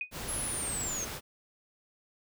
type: tone with exponential decay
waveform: sine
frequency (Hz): 2489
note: D#7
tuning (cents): 0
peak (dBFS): -28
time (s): 0.01-0.12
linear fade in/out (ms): 2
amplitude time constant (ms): 22
type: noise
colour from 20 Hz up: pink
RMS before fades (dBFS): -39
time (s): 0.11-1.21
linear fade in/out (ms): 50
type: linear sweep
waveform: sine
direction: down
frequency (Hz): 11050 to 6272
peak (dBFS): -33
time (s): 0.28-1.05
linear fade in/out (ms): 10
effects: none